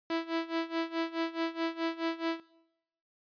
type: tone with tremolo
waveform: sawtooth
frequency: 329.6 Hz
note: E4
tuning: in tune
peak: -24 dBFS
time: 0.1-2.4 s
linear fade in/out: 2 ms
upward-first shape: sine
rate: 4.7 Hz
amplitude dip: 90%
effects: noise-tail reverb RT60 0.9 s tail -22 dB re dry + resampled to 11025 Hz